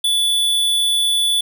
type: tone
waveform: square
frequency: 3458 Hz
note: A7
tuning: 31 cents flat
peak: -15 dBFS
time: 0.04-1.41 s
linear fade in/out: 5 ms
effects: none